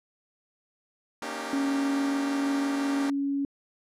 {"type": "chord", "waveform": "10% pulse", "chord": "Eb dominant seventh", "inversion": "second", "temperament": "equal with one note detuned", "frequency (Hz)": [233.1, 277.2, 305.1, 392], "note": ["Bb3", "Db4", "Eb4", "G4"], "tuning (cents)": [0, 0, -34, 0], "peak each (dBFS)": -30, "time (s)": [1.22, 3.1], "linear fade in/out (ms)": 2}
{"type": "tone with pitch glide", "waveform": "sine", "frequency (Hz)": [277.2, 279.3], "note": ["C#4", "C#4"], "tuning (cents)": [0, 13], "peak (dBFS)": -25, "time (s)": [1.53, 3.45], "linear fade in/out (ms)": 2, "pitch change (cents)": 13, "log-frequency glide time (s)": [1.65, 2.31]}
{"effects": ["low-pass 10000 Hz 12 dB/octave"]}